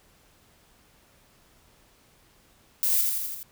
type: noise with echo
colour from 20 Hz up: violet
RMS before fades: -24 dBFS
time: 2.83-3.01 s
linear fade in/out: 0 ms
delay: 84 ms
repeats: 5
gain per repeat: -3 dB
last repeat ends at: 3.43 s
effects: pink hiss -60 dBFS RMS until 3.51 s